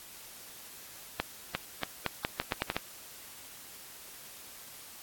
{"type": "accelerating click train", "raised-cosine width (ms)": 0.3, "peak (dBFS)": -13, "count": 10, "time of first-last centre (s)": [1.2, 2.766], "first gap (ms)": 350, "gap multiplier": 0.81, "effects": ["white hiss -49 dBFS RMS until 5.02 s", "AAC 64 kbps"]}